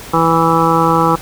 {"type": "harmonic tone", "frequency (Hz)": 164.6, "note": "E3", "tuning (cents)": -2, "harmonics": [1, 2, 3, 5, 6, 7, 8], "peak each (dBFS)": [-17, -17, -17, -17, -17, -17, -17], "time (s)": [0.13, 1.16], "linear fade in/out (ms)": 10, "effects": ["pink hiss -32 dBFS RMS until 1.21 s"]}